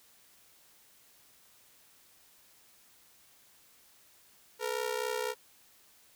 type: ring-modulated tone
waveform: sawtooth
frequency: 464.6 Hz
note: A#4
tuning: 6 cents flat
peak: -25 dBFS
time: 4.59-5.35 s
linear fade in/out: 50 ms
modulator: 31.9 Hz
effects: white hiss -62 dBFS RMS until 6.15 s